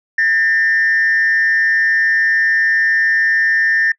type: tone with frequency modulation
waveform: sine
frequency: 1800 Hz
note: A6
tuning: 39 cents sharp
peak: -10 dBFS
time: 0.18-3.92 s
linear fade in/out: 5 ms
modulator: 167 Hz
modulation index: 0.47
effects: noise-tail reverb RT60 0.1 s tail -24 dB re dry + tanh soft clip ceiling -8 dBFS